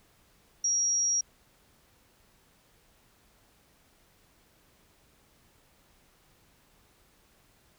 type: tone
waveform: sine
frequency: 5670 Hz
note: F8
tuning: 25 cents sharp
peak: -24 dBFS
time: 0.64-1.21 s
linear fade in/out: 5 ms
effects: pink hiss -64 dBFS RMS until 7.78 s